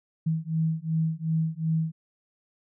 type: beating tone pair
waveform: sine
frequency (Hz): 159.4 / 162.1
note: D#3 / E3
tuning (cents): +42 / -29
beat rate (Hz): 2.7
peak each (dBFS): -27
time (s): 0.26-1.92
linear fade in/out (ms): 10
effects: none